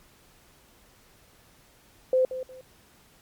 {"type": "tone with echo", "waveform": "sine", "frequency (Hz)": 515, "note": "C5", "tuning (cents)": -28, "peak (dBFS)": -18, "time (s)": [2.13, 2.25], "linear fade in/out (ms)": 2, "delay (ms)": 180, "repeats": 2, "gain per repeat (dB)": -12, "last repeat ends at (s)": 2.61, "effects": ["pink hiss -58 dBFS RMS until 3.21 s", "MP3 96 kbps"]}